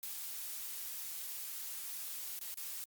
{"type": "noise with dropouts", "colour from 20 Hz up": "blue", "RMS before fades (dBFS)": -43, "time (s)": [0.03, 2.84], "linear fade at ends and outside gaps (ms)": 0, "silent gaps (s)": [[2.39, 2.412], [2.542, 2.573]], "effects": ["Opus 48 kbps"]}